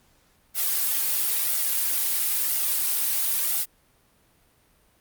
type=noise with flanger; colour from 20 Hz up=blue; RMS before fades=-24 dBFS; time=0.54-3.66 s; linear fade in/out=50 ms; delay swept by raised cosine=1.4 to 3.7 ms; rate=0.99 Hz; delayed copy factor=+0.5; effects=pink hiss -62 dBFS RMS until 5 s + Opus 48 kbps